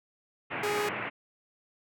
white band-pass noise, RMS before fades -35 dBFS, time 0.5-1.1 s, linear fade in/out 20 ms, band 100 to 2600 Hz, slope 48 dB/octave
sawtooth tone, 415.3 Hz, G#4, in tune, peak -25 dBFS, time 0.63-0.89 s, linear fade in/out 5 ms
effects none

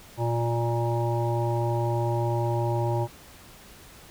harmonic tone, 117.6 Hz, A#2, 16 cents sharp, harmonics 1 / 3 / 5 / 7 / 8, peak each -25 / -30 / -32 / -33 / -34 dBFS, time 0.17-3.08 s, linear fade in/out 50 ms, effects pink hiss -49 dBFS RMS until 4.1 s

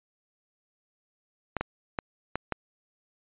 clicks, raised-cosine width 0.5 ms, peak -13 dBFS, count 5, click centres 1.567 / 1.61 / 1.988 / 2.356 / 2.523 s, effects resampled to 8000 Hz

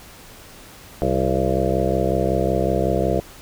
harmonic tone with a mistuned harmonic, 65.41 Hz, C2, in tune, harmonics 1 / 2 / 3 / 5 / 6 / 7 / 8 / 9 / 10, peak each -26 / -26 / -26 / -26 / -26 / -26 / -26 / -26 / -26 dBFS, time 1.02-3.2 s, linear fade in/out 0 ms, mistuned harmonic 10, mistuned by +66 cents, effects pink hiss -43 dBFS RMS until 3.41 s

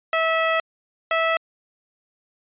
15% pulse tone pair in turn, 650 / 653.8 Hz, E5 / E5, -24 / -14 cents, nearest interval unison, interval 10 cents, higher second, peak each -12 / -12 dBFS, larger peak neither, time 0.13-0.6 / 1.11-1.37 s, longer first, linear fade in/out 2 ms, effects resampled to 8000 Hz

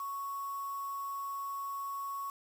sine tone with quantisation, 1108.7 Hz, C#6, in tune, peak -36 dBFS, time 0-2.3 s, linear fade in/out 2 ms, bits 8, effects none

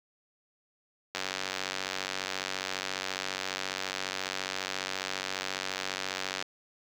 click train, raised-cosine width 0.2 ms, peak -14 dBFS, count 500, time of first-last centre 1.15-6.425 s, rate 94.6 Hz, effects high-pass 200 Hz 12 dB/octave + 7-bit

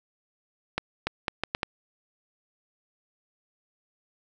accelerating click train, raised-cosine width 0.3 ms, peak -10 dBFS, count 6, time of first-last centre 0.78-1.631 s, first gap 290 ms, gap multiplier 0.73, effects none

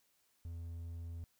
triangle tone, 84.1 Hz, E2, 35 cents sharp, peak -40 dBFS, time 0.45-1.24 s, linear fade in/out 0 ms, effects white hiss -75 dBFS RMS until 1.39 s

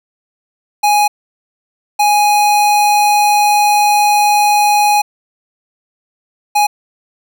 square tone bursts at uneven times, 830.6 Hz, G#5, in tune, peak -9 dBFS, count 3, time 0.83-1.08 / 1.99-5.02 / 6.55-6.67 s, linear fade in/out 10 ms, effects none

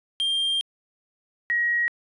triangle / sine tone pair in turn, 3191 / 1897.4 Hz, G7 / A#6, +30 / +30 cents, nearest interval major sixth, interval 900 cents, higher first, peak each -20 dBFS, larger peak neither, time 0.2-0.61 / 1.5-1.88 s, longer first, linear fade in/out 0 ms, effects resampled to 24000 Hz

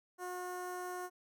15% pulse tone with notch filter, 361.1 Hz, F#4, 42 cents flat, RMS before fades -42 dBFS, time 0.18-1.1 s, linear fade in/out 50 ms, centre 3500 Hz, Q 0.88, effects none

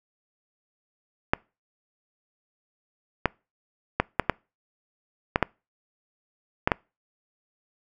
clicks, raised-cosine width 0.5 ms, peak -4 dBFS, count 9, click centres 1.335 / 3.257 / 4 / 4.197 / 4.297 / 5.359 / 5.427 / 6.675 / 6.718 s, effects noise-tail reverb RT60 0.3 s tail -26 dB re dry

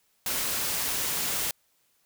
white noise, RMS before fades -29 dBFS, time 0.26-1.51 s, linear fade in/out 2 ms, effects white hiss -69 dBFS RMS until 2.05 s

